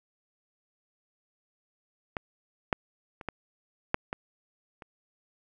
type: clicks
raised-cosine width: 0.5 ms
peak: -16 / -9 / -27 / -17 / -8 / -17 / -29 dBFS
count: 7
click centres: 2.168 / 2.728 / 3.212 / 3.287 / 3.944 / 4.129 / 4.822 s
effects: none